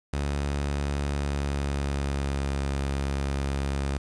sawtooth tone with pitch glide, 71.1 to 69.12 Hz, C#2 to C#2, +45 to -4 cents, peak -22 dBFS, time 0.13-3.98 s, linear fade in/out 5 ms, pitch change -49 cents, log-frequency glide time 1.13-2.57 s, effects resampled to 22050 Hz + 8-bit

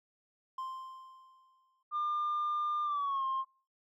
triangle tone with exponential decay, 1046.5 Hz, C6, in tune, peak -33 dBFS, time 0.58-1.83 s, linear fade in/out 5 ms, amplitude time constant 270 ms
sine tone with pitch glide, 1200 to 1062.9 Hz, D6 to C6, +37 to +27 cents, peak -29 dBFS, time 1.91-3.45 s, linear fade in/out 50 ms, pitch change -210 cents, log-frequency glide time 2.84-3.25 s
effects noise-tail reverb RT60 0.4 s tail -25 dB re dry + tanh soft clip ceiling -28 dBFS

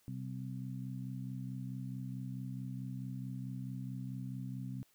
harmonic tone, 64.6 Hz, C2, 21 cents flat, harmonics 2 / 3 / 4, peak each -41 / -45 / -47 dBFS, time 0.08-4.83 s, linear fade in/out 0 ms, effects white hiss -71 dBFS RMS until 4.94 s

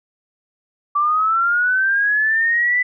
sine linear sweep, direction up, 1157 to 2000 Hz, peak -14 dBFS, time 0.95-2.83 s, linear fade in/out 10 ms, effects none

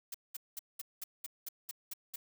blue noise bursts, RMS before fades -41 dBFS, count 10, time 0.12-2.16 s, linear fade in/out 5 ms, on 24 ms, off 200 ms, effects none

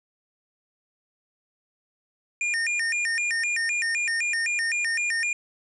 square tone with vibrato, 2102 Hz, C7, 7 cents sharp, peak -24 dBFS, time 2.41-5.33 s, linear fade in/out 2 ms, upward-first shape square, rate 3.9 Hz, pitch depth 240 cents each way, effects resampled to 24000 Hz + 11-bit

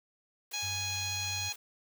white high-pass noise, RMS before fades -48 dBFS, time 0.51-1.56 s, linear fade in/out 5 ms, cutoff 280 Hz, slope 96 dB/octave
harmonic tone, 831 Hz, G#5, 1 cent sharp, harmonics 1 / 2 / 3 / 4 / 5 / 6 / 7 / 8, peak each -45 / -48 / -39 / -42 / -38 / -49 / -46 / -39 dBFS, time 0.53-1.53 s, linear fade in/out 10 ms
sine tone with pitch glide, 95.7 to 94.71 Hz, G2 to F#2, -41 to +41 cents, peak -40 dBFS, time 0.62-1.5 s, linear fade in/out 20 ms, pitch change -18 cents, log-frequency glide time 0.79-0.95 s
effects none

